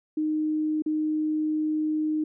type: tone with dropouts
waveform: sine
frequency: 308.5 Hz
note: D#4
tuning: 15 cents flat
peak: -23 dBFS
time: 0.17-2.24 s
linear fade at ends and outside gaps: 5 ms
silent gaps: 0.822-0.861 s
effects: none